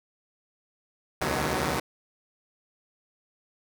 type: tone cluster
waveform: 5% pulse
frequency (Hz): 68.9 / 78.4 / 125.2 / 152.5 / 186.3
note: C#2 / D#2 / B2 / D#3 / F#3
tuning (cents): -10 / +14 / +24 / -34 / +12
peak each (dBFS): -21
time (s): 1.21-1.8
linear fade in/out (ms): 5
effects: none